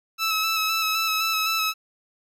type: tone with vibrato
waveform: 15% pulse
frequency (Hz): 1304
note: E6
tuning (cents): -19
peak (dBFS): -15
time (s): 0.18-1.74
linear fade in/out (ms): 50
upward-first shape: square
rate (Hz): 3.9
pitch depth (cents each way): 20
effects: none